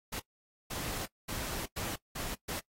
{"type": "noise bursts at uneven times", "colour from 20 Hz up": "pink", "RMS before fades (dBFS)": -38, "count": 6, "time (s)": [[0.12, 0.2], [0.7, 1.06], [1.28, 1.66], [1.76, 1.96], [2.15, 2.35], [2.48, 2.6]], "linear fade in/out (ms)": 10, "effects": ["noise-tail reverb RT60 0.1 s tail -21 dB re dry", "AAC 48 kbps"]}